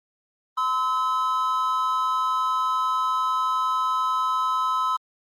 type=tone pair together; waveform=triangle; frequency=1024 / 1292.8 Hz; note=C6 / E6; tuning=-38 / -34 cents; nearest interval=major third; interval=404 cents; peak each=-22 dBFS; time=0.57-4.97 s; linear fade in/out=10 ms; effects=Opus 32 kbps